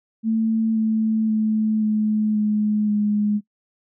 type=tone with pitch steps; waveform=sine; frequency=222.8 / 219.9 / 217 / 214.1 / 211.3 / 208.5 Hz; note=A3 / A3 / A3 / A3 / G#3 / G#3; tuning=+22 / -1 / -24 / -47 / +30 / +7 cents; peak=-17 dBFS; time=0.23-3.41 s; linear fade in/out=50 ms; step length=530 ms; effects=noise-tail reverb RT60 0.1 s tail -21 dB re dry